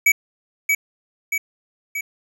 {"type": "tone with echo", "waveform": "square", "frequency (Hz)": 2278, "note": "C#7", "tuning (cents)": 47, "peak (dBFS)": -12, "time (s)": [0.06, 0.12], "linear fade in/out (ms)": 5, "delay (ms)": 630, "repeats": 3, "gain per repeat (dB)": -4, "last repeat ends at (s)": 2.01, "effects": []}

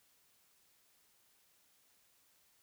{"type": "silence", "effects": ["white hiss -71 dBFS RMS until 2.62 s"]}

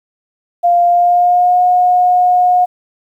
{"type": "tone with pitch glide", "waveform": "sine", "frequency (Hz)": [698, 721.8], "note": ["F5", "F#5"], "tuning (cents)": [-1, -43], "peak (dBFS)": -7, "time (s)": [0.63, 2.66], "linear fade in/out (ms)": 20, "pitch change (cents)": 58, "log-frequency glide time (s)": [0.85, 1.61], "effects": ["8-bit"]}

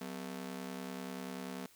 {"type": "ring-modulated tone", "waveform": "sawtooth", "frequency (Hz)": 220, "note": "A3", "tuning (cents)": 0, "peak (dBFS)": -34, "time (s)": [0.01, 1.66], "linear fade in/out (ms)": 2, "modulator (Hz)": 35.1, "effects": ["white hiss -63 dBFS RMS until 1.75 s"]}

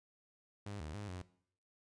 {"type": "tone with pitch steps", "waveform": "sawtooth", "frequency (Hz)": [101.8, 76.5, 103.2, 90.8], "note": ["G#2", "D#2", "G#2", "F#2"], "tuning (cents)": [-34, -29, -10, -32], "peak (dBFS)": -39, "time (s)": [0.66, 1.22], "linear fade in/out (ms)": 5, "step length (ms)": 140, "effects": ["noise-tail reverb RT60 0.6 s tail -18 dB re dry", "resampled to 22050 Hz"]}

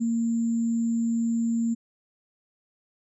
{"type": "tone with sample-and-hold", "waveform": "sine", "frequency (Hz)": 230.5, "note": "A#3", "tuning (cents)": -19, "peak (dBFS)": -22, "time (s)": [0, 1.75], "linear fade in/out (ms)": 20, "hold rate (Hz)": 7350, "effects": ["resampled to 22050 Hz"]}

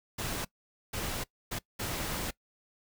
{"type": "noise bursts at uneven times", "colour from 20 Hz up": "pink", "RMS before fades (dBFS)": -35, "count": 4, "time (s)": [[0.18, 0.45], [0.93, 1.24], [1.51, 1.59], [1.79, 2.31]], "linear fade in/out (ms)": 10, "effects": ["noise-tail reverb RT60 0.1 s tail -21 dB re dry"]}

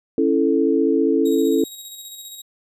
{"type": "chord", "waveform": "sine", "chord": "A major", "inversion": "first", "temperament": "just", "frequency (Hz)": [275, 330, 440], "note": ["C#4", "E4", "A4"], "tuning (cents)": [-14, 2, 0], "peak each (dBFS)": -19, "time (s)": [0.18, 1.64], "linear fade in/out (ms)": 2}
{"type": "tone with tremolo", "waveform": "15% pulse", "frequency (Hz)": 3800, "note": "A#7", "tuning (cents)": 33, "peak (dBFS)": -26, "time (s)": [1.25, 2.42], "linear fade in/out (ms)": 10, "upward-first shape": "square", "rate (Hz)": 15, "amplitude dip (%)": 35}
{"effects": ["resampled to 32000 Hz"]}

